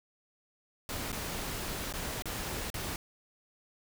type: noise with dropouts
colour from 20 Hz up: pink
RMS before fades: -37 dBFS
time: 0.89-2.96 s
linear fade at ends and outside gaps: 1 ms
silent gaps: 1.119-1.127 / 1.926-1.937 / 2.222-2.256 / 2.702-2.742 s
effects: none

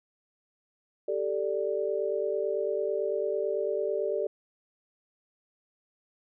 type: chord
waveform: sine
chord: G suspended second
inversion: none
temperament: just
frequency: 392 / 441 / 588 Hz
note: G4 / A4 / D5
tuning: 0 / +4 / +2 cents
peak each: -31 dBFS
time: 1.08-4.27 s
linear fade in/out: 5 ms
effects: none

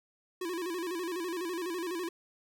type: tone with vibrato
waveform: square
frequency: 349.2 Hz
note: F4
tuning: in tune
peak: -34 dBFS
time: 0.41-2.09 s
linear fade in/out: 5 ms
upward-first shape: square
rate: 12 Hz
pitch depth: 89 cents each way
effects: none

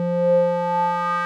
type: tone with band-pass filter sweep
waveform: square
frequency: 174.61 Hz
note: F3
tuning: in tune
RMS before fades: -20 dBFS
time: 0-1.25 s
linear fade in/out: 0 ms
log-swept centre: 360 to 1400 Hz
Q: 5.1
effects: none

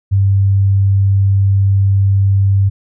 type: tone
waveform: sine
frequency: 98.2 Hz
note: G2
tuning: 4 cents sharp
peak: -8 dBFS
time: 0.11-2.7 s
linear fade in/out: 20 ms
effects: none

